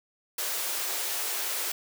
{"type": "high-pass noise", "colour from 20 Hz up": "white", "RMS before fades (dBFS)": -31, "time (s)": [0.38, 1.72], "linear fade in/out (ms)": 5, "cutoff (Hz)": 340, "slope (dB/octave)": 48, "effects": []}